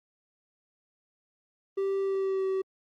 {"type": "tone with pitch glide", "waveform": "triangle", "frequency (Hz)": [390.5, 382], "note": ["G4", "G4"], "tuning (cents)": [-7, -45], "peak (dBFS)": -24, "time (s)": [1.77, 2.62], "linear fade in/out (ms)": 10, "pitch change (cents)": -38, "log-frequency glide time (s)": [2.01, 2.46], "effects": ["Opus 32 kbps"]}